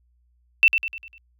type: tone with echo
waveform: sine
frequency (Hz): 2676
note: E7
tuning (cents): +25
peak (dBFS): -10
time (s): 0.63-0.68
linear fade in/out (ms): 0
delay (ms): 100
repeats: 5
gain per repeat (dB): -7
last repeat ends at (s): 1.18
effects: added 60 Hz sine -60 dBFS peak until 1.39 s